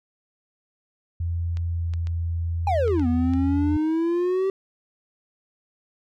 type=tone with pitch glide; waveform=sine; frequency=84.9 to 84.12 Hz; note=F2 to E2; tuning=-48 to +36 cents; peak=-23 dBFS; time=1.2-3.77 s; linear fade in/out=5 ms; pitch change=-16 cents; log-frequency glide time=1.69-1.9 s
type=clicks; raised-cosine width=0.2 ms; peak=-25 dBFS; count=6; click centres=1.571 / 1.937 / 2.071 / 2.879 / 2.996 / 3.336 s
type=exponential two-way sweep; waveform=triangle; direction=down then up; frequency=840 to 241 to 389.2 Hz; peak=-18 dBFS; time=2.67-4.5 s; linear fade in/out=2 ms; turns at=3.07 s
effects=none